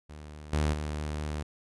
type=tone with level steps; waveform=sawtooth; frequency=75.4 Hz; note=D2; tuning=46 cents sharp; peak=-39 / -21 / -28 dBFS; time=0.09-1.43 s; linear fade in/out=10 ms; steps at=0.53 / 0.73 s; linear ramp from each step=5 ms; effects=resampled to 24000 Hz